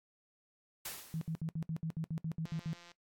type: noise with exponential decay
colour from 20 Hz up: white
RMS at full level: -39 dBFS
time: 0.85-1.41 s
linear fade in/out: 5 ms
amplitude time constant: 120 ms
type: tone bursts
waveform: sine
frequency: 161.2 Hz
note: E3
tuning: 38 cents flat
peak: -34 dBFS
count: 12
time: 1.14-2.731 s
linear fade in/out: 0 ms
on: 73 ms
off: 65 ms
type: click train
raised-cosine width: 0.2 ms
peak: -38 dBFS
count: 80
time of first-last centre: 2.46-2.917 s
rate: 173 Hz
effects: noise-tail reverb RT60 0.1 s tail -18 dB re dry + AAC 64 kbps